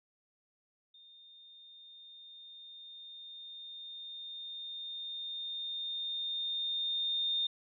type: tone with level ramp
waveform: sine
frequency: 3642 Hz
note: A#7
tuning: 41 cents flat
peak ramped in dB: -55 to -29 dBFS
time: 0.94-7.47 s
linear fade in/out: 5 ms
effects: none